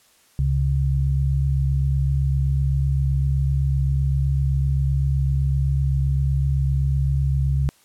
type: tone pair together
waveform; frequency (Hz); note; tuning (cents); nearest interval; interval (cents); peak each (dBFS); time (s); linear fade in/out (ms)
sine; 69.2 / 137.01; C#2 / C#3; -2 / -20; octave; 1182; -20; 0.39-7.69; 0
effects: white hiss -57 dBFS RMS until 7.84 s + low-pass 12000 Hz 12 dB/octave